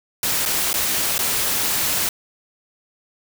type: noise with dropouts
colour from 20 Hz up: white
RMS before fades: -21 dBFS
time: 0.23-2.09 s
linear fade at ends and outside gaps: 2 ms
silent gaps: 0.454-0.459 / 0.731-0.74 / 1.181-1.19 s
effects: none